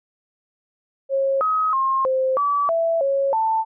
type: tone with pitch steps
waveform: sine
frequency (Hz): 543 / 1268 / 1067 / 523 / 1149 / 663 / 550 / 888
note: C#5 / D#6 / C6 / C5 / D6 / E5 / C#5 / A5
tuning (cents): -36 / +32 / +34 / -1 / -38 / +10 / -14 / +16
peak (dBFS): -17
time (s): 1.09-3.65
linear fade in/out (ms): 50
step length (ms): 320
effects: none